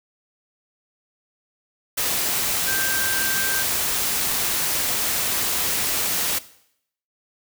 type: tone in noise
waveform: sine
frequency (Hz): 1570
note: G6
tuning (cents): +2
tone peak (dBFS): -25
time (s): 2.67-3.63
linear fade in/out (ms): 10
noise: white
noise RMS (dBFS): -23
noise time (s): 1.97-6.39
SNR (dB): -5
effects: noise-tail reverb RT60 0.7 s tail -17 dB re dry